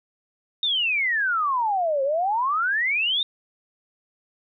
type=exponential two-way sweep; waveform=sine; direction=down then up; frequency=3729 to 527 to 3729 Hz; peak=-20 dBFS; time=0.63-3.23 s; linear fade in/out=2 ms; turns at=2.03 s; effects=none